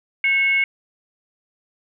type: tone with frequency modulation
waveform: sine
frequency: 2193 Hz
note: C#7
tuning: 19 cents flat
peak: -15 dBFS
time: 0.24-0.64 s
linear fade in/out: 2 ms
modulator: 622 Hz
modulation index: 0.39
effects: none